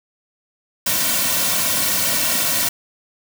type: noise with comb filter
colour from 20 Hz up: white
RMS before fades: -19 dBFS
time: 0.86-2.69 s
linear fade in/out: 5 ms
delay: 2.4 ms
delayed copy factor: -0.75
effects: none